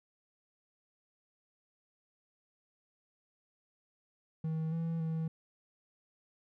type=tone with pitch steps; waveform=triangle; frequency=159.5 / 165 / 161.2 Hz; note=D#3 / E3 / E3; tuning=+43 / +2 / -38 cents; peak=-30 dBFS; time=4.44-5.28 s; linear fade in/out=5 ms; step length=280 ms; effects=none